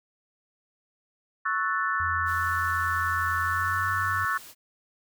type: chord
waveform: sine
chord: F# minor seventh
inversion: second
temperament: equal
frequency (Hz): 1108.7 / 1318.5 / 1480 / 1760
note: C#6 / E6 / F#6 / A6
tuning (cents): 0 / 0 / 0 / 0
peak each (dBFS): -29 / -30 / -30 / -30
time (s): 1.45-4.38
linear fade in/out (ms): 10
type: tone with pitch glide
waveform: sine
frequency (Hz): 87.31 to 95.21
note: F2 to G2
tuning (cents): 0 to -50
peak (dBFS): -34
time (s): 2-4.25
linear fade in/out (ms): 0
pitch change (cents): +150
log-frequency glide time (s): 3.41-3.9
type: noise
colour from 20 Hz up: white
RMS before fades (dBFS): -46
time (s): 2.25-4.55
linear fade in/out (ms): 50
effects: none